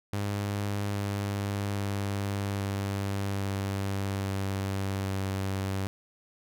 sawtooth tone with pitch steps, 101.5 / 100.68 / 99.87 / 99.07 / 98.27 / 97.48 / 96.69 Hz, G#2 / G2 / G2 / G2 / G2 / G2 / G2, -39 / +47 / +33 / +19 / +5 / -9 / -23 cents, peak -25 dBFS, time 0.13-5.87 s, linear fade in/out 0 ms, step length 820 ms, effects none

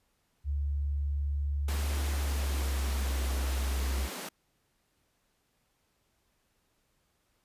sine tone with pitch glide, 71.5 to 65.95 Hz, D2 to C2, -46 to +14 cents, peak -28 dBFS, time 0.44-4.09 s, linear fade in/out 50 ms, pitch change -140 cents, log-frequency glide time 1.95-3.19 s
pink high-pass noise, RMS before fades -40 dBFS, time 1.68-4.29 s, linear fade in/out 5 ms, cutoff 170 Hz, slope 96 dB/octave
effects pink hiss -74 dBFS RMS until 7.44 s + resampled to 32000 Hz

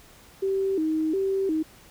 sine tone with vibrato, 349.2 Hz, F4, in tune, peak -22 dBFS, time 0.42-1.63 s, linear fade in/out 10 ms, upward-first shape square, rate 1.4 Hz, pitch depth 180 cents each way, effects pink hiss -52 dBFS RMS until 1.9 s

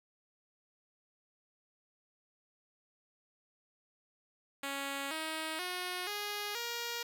5% pulse tone with pitch steps, 277.4 / 316.8 / 361.8 / 413.2 / 472 Hz, C#4 / D#4 / F#4 / G#4 / A#4, +1 / +31 / -39 / -9 / +22 cents, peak -25 dBFS, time 4.63-7.03 s, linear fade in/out 5 ms, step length 480 ms, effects none

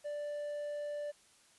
triangle tone, 587.3 Hz, D5, in tune, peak -35 dBFS, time 0.04-1.12 s, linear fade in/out 20 ms, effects white hiss -65 dBFS RMS until 1.58 s + resampled to 24000 Hz

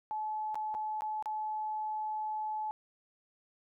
sine tone with dropouts, 860 Hz, A5, 40 cents flat, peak -33 dBFS, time 0.11-2.71 s, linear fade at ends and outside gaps 0 ms, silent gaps 0.545-0.555 / 0.742-0.749 / 1.008-1.02 / 1.225-1.258 s, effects none

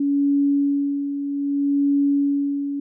sine tone with tremolo, 282.5 Hz, C#4, 33 cents sharp, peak -15 dBFS, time 0-2.8 s, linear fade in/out 5 ms, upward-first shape sine, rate 0.63 Hz, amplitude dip 60%, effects none

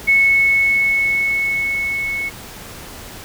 sine tone with level ramp, 2201 Hz, C#7, 13 cents flat, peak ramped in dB -9 to -20 dBFS, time 0.07-2.3 s, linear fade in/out 20 ms, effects pink hiss -35 dBFS RMS until 3.24 s

